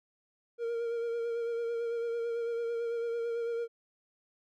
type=tone with vibrato; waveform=triangle; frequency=466.2 Hz; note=A#4; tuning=in tune; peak=-29 dBFS; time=0.58-3.68 s; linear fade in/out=50 ms; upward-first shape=sine; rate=9 Hz; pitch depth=25 cents each way; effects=none